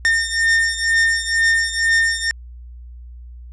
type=beating tone pair; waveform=45% pulse; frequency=1820 / 1822.1 Hz; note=A#6 / A#6; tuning=-42 / -40 cents; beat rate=2.1 Hz; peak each=-17 / -19 dBFS; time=0.05-2.31 s; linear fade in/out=0 ms; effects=added 60 Hz sine -34 dBFS peak until 3.52 s + resampled to 22050 Hz